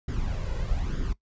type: noise with flanger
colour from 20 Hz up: brown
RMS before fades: -28 dBFS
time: 0.08-1.13 s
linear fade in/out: 5 ms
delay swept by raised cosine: 0.58 to 2.08 ms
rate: 1.1 Hz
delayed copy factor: +0.65
effects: noise-tail reverb RT60 0.1 s tail -19 dB re dry + resampled to 16000 Hz